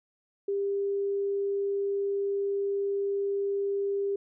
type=tone; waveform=sine; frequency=398.7 Hz; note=G4; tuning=29 cents sharp; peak=-26 dBFS; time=0.48-4.16 s; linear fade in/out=5 ms; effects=none